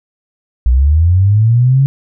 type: linear sweep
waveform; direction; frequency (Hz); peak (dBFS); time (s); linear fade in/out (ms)
sine; up; 57.9 to 139.3; -6; 0.66-1.86; 0
effects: none